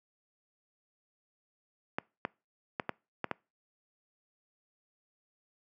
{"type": "clicks", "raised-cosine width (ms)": 0.5, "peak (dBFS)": -16, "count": 6, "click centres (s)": [1.985, 2.251, 2.798, 2.893, 3.243, 3.313], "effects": ["noise-tail reverb RT60 0.3 s tail -25 dB re dry", "high-pass 150 Hz 12 dB/octave"]}